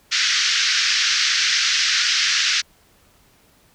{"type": "band-pass noise", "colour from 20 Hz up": "white", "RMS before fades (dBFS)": -19, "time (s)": [0.11, 2.62], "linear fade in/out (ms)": 20, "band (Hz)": [1400, 6000], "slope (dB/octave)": 48, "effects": ["pink hiss -56 dBFS RMS until 3.74 s"]}